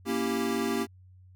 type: chord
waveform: square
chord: A# diminished seventh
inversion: none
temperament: equal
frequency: 233.1 / 277.2 / 329.6 / 392 Hz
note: A#3 / C#4 / E4 / G4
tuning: 0 / 0 / 0 / 0 cents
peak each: -32 / -34 / -36 / -32 dBFS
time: 0.05-0.87 s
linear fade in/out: 50 ms
effects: added 92 Hz sine -51 dBFS peak until 1.35 s